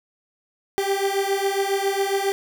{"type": "beating tone pair", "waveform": "30% pulse", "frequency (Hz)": [390, 397.3], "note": ["G4", "G4"], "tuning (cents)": [-9, 23], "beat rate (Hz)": 7.3, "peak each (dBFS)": -21, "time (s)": [0.78, 2.32], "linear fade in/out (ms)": 0, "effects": []}